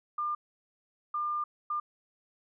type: tone bursts at uneven times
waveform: sine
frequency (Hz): 1200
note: D6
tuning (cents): +37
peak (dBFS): -29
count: 3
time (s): 0.18-0.35 / 1.14-1.44 / 1.7-1.8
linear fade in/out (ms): 5
effects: none